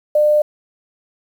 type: tone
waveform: sine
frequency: 600 Hz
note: D5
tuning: 37 cents sharp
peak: -10 dBFS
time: 0.15-0.42 s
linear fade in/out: 5 ms
effects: 7-bit